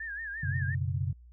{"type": "tone with vibrato", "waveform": "sine", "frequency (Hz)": 1714, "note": "A6", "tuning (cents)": -46, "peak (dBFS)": -35, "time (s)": [0, 0.75], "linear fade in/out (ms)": 5, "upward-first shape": "sine", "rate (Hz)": 5.7, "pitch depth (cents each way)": 120}
{"type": "chord", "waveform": "sine", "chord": "F# suspended fourth", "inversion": "none", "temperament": "equal", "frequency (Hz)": [92.5, 123.47, 138.59], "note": ["F#2", "B2", "C#3"], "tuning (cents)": [0, 0, 0], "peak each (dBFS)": [-31, -34, -33], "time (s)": [0.43, 1.13], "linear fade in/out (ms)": 5}
{"effects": ["added 60 Hz sine -50 dBFS peak until 1.32 s"]}